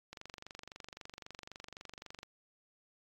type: click train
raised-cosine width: 0.2 ms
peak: -29 dBFS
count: 51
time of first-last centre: 0.13-2.231 s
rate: 23.8 Hz
effects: AAC 48 kbps